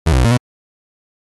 30% pulse tone with pitch steps, 81.4 / 64.9 / 62.6 / 116.7 / 123.2 Hz, E2 / C2 / B1 / A#2 / B2, -21 / -13 / +24 / +2 / -4 cents, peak -7 dBFS, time 0.06-0.375 s, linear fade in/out 10 ms, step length 63 ms, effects AAC 32 kbps

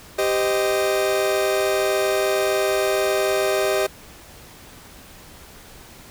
40% pulse chord, C minor, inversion second, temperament equal with one note detuned, 392 / 515.5 / 622.3 Hz, G4 / C5 / Eb5, 0 / -26 / 0 cents, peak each -21 / -26 / -21 dBFS, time 0.18-3.87 s, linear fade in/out 10 ms, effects pink hiss -44 dBFS RMS until 6.1 s

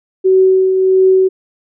sine tone with tremolo, 377.2 Hz, F#4, 33 cents sharp, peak -5 dBFS, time 0.24-1.29 s, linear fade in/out 20 ms, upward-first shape triangle, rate 1.5 Hz, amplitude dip 45%, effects none

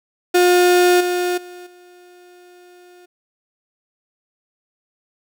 35% pulse tone with level steps, 357.1 Hz, F4, 39 cents sharp, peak -9 / -16 / -33 / -42 dBFS, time 0.34-3.06 s, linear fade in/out 10 ms, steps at 1 / 1.37 / 1.66 s, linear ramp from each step 10 ms, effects none

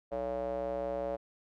square tone with band-pass filter, 62.6 Hz, B1, 24 cents sharp, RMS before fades -35 dBFS, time 0.11-1.17 s, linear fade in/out 20 ms, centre 590 Hz, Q 5.8, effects none

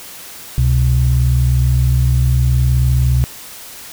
sine tone pair together, 67 / 126.48 Hz, C2 / B2, +42 / +42 cents, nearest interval major seventh, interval 1100 cents, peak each -12 dBFS, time 0.58-3.24 s, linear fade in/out 0 ms, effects tanh soft clip ceiling -3 dBFS + white hiss -34 dBFS RMS until 3.92 s

